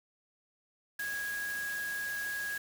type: tone in noise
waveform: sine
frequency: 1650 Hz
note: G#6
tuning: 12 cents flat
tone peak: -34 dBFS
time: 0.99-2.58 s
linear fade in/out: 5 ms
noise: white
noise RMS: -44 dBFS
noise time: 0.99-2.58 s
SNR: +7 dB
effects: none